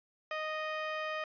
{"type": "tone", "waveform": "15% pulse", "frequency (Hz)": 621, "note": "D#5", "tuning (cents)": -3, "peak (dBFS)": -28, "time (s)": [0.31, 1.24], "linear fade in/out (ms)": 2, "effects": ["resampled to 11025 Hz"]}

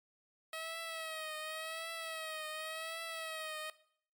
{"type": "tone with vibrato", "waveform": "10% pulse", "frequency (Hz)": 639, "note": "D#5", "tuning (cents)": 46, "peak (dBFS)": -32, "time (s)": [0.53, 3.7], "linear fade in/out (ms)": 2, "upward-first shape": "triangle", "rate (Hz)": 0.9, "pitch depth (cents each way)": 64, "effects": ["noise-tail reverb RT60 0.6 s tail -18 dB re dry", "MP3 96 kbps"]}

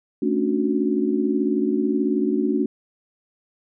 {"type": "chord", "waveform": "sine", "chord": "D major seventh", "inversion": "second", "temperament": "just", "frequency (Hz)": [220.2, 275.3, 293.7, 367.1], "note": ["A3", "C#4", "D4", "F#4"], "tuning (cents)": [2, -12, 0, -14], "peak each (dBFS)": -24, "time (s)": [0.22, 2.66], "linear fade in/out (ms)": 5, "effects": []}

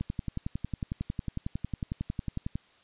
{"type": "click train", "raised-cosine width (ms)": 5, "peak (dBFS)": -19, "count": 29, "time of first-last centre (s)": [0.01, 2.555], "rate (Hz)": 11, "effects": ["white hiss -61 dBFS RMS until 2.83 s", "resampled to 8000 Hz"]}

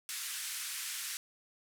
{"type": "band-pass noise", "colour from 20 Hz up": "white", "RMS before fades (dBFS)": -40, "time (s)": [0.09, 1.17], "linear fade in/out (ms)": 0, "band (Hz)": [1400, 12000], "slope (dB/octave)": 24, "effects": []}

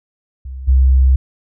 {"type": "tone with level steps", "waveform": "sine", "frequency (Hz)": 65.41, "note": "C2", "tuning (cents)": 0, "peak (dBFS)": [-25, -7], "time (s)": [0.45, 1.16], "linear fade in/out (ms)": 5, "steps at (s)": 0.67, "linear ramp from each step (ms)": 20, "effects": []}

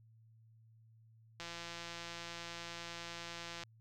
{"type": "click train", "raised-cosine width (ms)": 0.2, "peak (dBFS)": -28, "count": 381, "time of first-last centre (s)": [1.4, 3.635], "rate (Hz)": 170, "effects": ["added 112 Hz sine -61 dBFS peak until 3.8 s"]}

